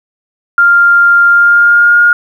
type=tone with pitch glide; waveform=sine; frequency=1396.9 to 1423.8 Hz; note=F6 to F6; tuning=0 to +33 cents; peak=-3 dBFS; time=0.58-2.13 s; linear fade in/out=2 ms; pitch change=+33 cents; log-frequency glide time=1.28-2.01 s; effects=7-bit